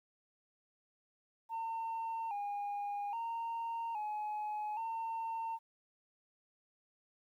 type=tone with pitch steps; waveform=sine; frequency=907 / 815 / 921 / 845 / 907 Hz; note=A#5 / G#5 / A#5 / G#5 / A#5; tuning=-48 / -33 / -21 / +30 / -48 cents; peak=-34 dBFS; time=1.49-5.59 s; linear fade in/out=50 ms; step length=820 ms; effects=tanh soft clip ceiling -35 dBFS + 12-bit